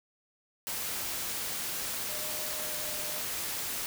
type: tone in noise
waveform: sine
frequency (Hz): 610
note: D#5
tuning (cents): -34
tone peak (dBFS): -45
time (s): 2.09-3.21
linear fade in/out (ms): 0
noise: white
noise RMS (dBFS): -35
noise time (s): 0.67-3.86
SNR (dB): -13
effects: none